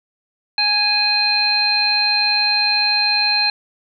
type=harmonic tone; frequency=830.6 Hz; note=G#5; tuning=in tune; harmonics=1 / 2 / 3 / 5; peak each=-24 / -26 / -20 / -16 dBFS; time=0.58-3.5 s; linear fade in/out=2 ms; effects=none